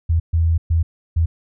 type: tone bursts at uneven times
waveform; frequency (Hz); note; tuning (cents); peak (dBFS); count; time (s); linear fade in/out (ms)
sine; 82.41; E2; 0; -13; 4; 0.09-0.2 / 0.33-0.58 / 0.7-0.83 / 1.16-1.26; 10
effects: none